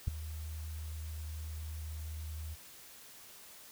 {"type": "tone with ADSR envelope", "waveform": "sine", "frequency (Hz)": 77.78, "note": "D#2", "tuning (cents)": 0, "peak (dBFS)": -22, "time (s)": [0.07, 2.56], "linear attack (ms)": 10, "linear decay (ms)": 5, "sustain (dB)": -17, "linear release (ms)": 33, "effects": ["white hiss -54 dBFS RMS until 3.71 s"]}